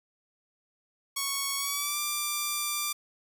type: tone with pitch glide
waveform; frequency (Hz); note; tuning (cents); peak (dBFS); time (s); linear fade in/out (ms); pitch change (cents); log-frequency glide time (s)
5% pulse; 1108.7 to 1181.4; C#6 to D6; 0 to +10; -17; 1.16-2.93; 10; +110; 1.57-1.99
effects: none